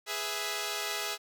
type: chord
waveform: 5% pulse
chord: E major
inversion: first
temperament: equal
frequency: 415.3 / 493.9 / 659.3 Hz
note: G#4 / B4 / E5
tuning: 0 / 0 / 0 cents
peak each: -24 / -29 / -25 dBFS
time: 0.06-1.18 s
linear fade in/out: 50 ms
effects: none